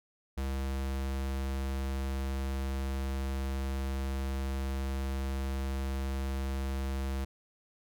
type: tone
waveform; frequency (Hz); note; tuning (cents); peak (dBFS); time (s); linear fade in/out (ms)
square; 67.2; C2; +47; -32; 0.37-7.25; 10
effects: none